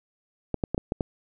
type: clicks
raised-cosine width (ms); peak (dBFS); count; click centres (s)
2; -12; 6; 0.543 / 0.638 / 0.746 / 0.779 / 0.921 / 1.008
effects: none